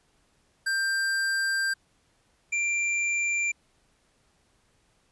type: tone pair in turn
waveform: square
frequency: 1575 / 2367 Hz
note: G6 / D7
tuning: +8 / +13 cents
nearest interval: perfect fifth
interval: 705 cents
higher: second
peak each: -25 dBFS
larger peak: neither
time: 0.66-1.74 / 2.52-3.52 s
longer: first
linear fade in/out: 10 ms
effects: pink hiss -67 dBFS RMS until 5.11 s + resampled to 24000 Hz